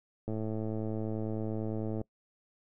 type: click train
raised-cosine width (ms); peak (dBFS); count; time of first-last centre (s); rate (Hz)
2; -23; 190; 0.28-2.014; 109
effects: noise-tail reverb RT60 0.1 s tail -23 dB re dry